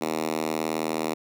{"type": "tone with high-pass filter", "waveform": "5% pulse", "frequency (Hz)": 79.3, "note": "D#2", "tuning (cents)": 33, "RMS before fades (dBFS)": -28, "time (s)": [0.01, 1.14], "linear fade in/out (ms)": 5, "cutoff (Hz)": 270, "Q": 1.5, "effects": []}